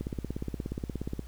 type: click train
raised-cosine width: 3 ms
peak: -20 dBFS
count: 21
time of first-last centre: 0.01-1.193 s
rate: 16.9 Hz
effects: added 60 Hz sine -42 dBFS peak until 1.27 s + pink hiss -57 dBFS RMS until 1.27 s